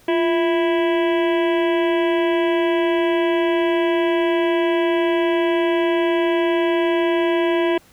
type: harmonic tone with a mistuned harmonic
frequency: 329.6 Hz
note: E4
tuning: in tune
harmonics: 1 / 2 / 3 / 5 / 6 / 7 / 8 / 9 / 10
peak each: -17 / -23 / -27 / -31 / -33 / -34 / -35 / -36 / -37 dBFS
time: 0.08-7.78 s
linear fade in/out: 5 ms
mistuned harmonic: 1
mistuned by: +80 cents
effects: pink hiss -52 dBFS RMS until 7.92 s